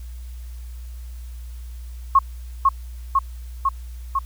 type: tone with echo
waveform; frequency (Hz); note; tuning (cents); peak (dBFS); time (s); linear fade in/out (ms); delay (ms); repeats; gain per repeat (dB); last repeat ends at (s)
sine; 1089; C#6; -31; -9; 2.15-2.19; 5; 500; 4; -2; 4.19
effects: added 60 Hz sine -32 dBFS peak until 4.25 s + white hiss -53 dBFS RMS until 4.25 s